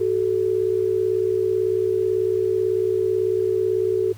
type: tone pair together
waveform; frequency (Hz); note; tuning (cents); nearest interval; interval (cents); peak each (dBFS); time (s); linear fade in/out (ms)
sine; 375.4 / 433.5; F#4 / A4; +25 / -26; major second; 249; -20 / -22; 0-4.13; 10
effects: added 104 Hz sine -37 dBFS peak until 4.17 s + pink hiss -50 dBFS RMS until 4.17 s